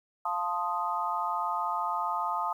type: chord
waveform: sine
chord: F dominant seventh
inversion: none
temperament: equal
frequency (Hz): 698.5 / 880 / 1046.5 / 1244.5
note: F5 / A5 / C6 / Eb6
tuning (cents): 0 / 0 / 0 / 0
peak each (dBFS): -36 / -32 / -35 / -32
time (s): 0.25-2.53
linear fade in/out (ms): 5
effects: 10-bit